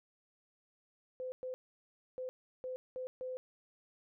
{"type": "tone bursts at uneven times", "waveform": "sine", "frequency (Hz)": 511, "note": "C5", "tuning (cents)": -41, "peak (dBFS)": -38, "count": 6, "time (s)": [[1.2, 1.32], [1.43, 1.54], [2.18, 2.29], [2.64, 2.76], [2.96, 3.07], [3.21, 3.37]], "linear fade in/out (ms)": 0, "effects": []}